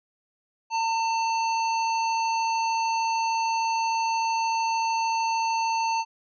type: harmonic tone with a mistuned harmonic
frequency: 890 Hz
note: A5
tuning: 20 cents sharp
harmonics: 1 / 3 / 5 / 7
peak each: -23 / -33 / -37 / -40 dBFS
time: 0.7-6.05 s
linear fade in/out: 50 ms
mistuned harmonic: 1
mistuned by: +32 cents
effects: none